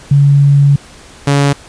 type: tone pair in turn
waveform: sine / sawtooth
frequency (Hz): 141.5 / 141.5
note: C#3 / C#3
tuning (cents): +36 / +36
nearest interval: unison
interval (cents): 0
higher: neither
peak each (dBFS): -4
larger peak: neither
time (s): 0.11-0.76 / 1.27-1.53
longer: first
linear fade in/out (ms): 5
effects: pink hiss -37 dBFS RMS until 1.68 s + resampled to 22050 Hz